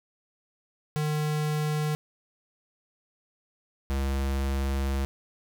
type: tone pair in turn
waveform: square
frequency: 151.7 / 68.04 Hz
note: D#3 / C#2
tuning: -44 / -32 cents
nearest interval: octave + major second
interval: 1388 cents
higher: first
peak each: -26 dBFS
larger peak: neither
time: 0.96-1.95 / 3.9-5.05 s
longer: second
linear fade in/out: 0 ms
effects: none